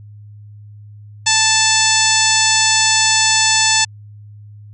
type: harmonic tone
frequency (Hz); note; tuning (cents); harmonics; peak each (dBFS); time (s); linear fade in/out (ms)
880; A5; 0; 1 / 2 / 3 / 4 / 5 / 6 / 7 / 8 / 9; -20 / -20 / -20 / -20 / -20 / -20 / -20 / -20 / -20; 1.26-3.85; 10
effects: added 104 Hz sine -35 dBFS peak until 4.73 s